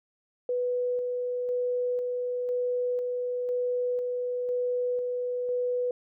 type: tone with tremolo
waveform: sine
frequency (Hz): 493.9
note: B4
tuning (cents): 0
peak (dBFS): -25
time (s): 0.49-5.91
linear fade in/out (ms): 2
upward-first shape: square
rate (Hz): 1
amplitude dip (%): 25
effects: none